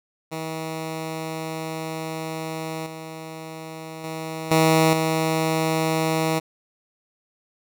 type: tone with level steps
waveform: 10% pulse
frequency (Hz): 160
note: D#3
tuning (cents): +49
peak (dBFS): -20 / -26 / -21 / -7 / -12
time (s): 0.31-6.4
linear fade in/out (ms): 20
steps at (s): 2.86 / 4.04 / 4.51 / 4.93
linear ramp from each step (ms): 2
effects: none